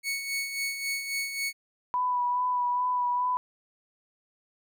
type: tone with tremolo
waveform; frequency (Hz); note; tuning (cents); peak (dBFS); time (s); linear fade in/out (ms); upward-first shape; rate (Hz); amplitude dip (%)
sawtooth; 2217; C#7; 0; -24; 0.03-1.53; 50; sine; 3.7; 55
type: tone with vibrato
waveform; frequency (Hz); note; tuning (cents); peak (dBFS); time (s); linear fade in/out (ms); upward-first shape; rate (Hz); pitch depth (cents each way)
sine; 987.8; B5; 0; -24; 1.94-3.37; 0; sine; 2.4; 20
effects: none